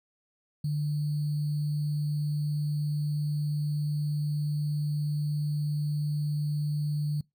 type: tone with sample-and-hold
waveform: sine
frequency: 148.6 Hz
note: D3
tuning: 21 cents sharp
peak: -26 dBFS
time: 0.64-7.21 s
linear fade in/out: 5 ms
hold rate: 4410 Hz
effects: noise-tail reverb RT60 0.2 s tail -25 dB re dry